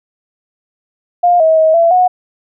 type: tone with pitch steps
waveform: sine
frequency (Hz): 705 / 640 / 635 / 672 / 730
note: F5 / D#5 / D#5 / E5 / F#5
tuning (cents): +16 / +49 / +35 / +33 / -24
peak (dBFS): -6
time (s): 1.23-2.08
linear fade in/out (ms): 10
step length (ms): 170
effects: none